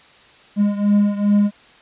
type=beating tone pair; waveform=triangle; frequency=204.3 / 206.8 Hz; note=G#3 / G#3; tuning=-28 / -7 cents; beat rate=2.5 Hz; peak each=-13 / -17 dBFS; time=0.56-1.51 s; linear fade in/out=50 ms; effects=white hiss -48 dBFS RMS until 1.81 s + resampled to 8000 Hz